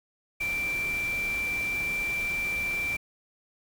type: tone in noise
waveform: sine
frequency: 2349 Hz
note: D7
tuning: in tune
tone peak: -27 dBFS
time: 0.4-2.97 s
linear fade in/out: 10 ms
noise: pink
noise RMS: -40 dBFS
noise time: 0.4-2.97 s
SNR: +10 dB
effects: none